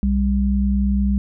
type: tone pair together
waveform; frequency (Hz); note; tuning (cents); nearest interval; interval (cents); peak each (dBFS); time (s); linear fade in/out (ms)
sine; 62.9 / 199.7; B1 / G3; +32 / +32; octave + minor sixth; 2000; -18; 0.03-1.18; 0
effects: none